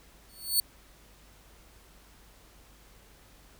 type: tone with exponential growth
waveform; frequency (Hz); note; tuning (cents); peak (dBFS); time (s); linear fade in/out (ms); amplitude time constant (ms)
5% pulse; 4444; C#8; +4; -13; 0.29-0.6; 1; 66
effects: added 50 Hz sine -58 dBFS peak until 3.59 s + pink hiss -58 dBFS RMS until 3.59 s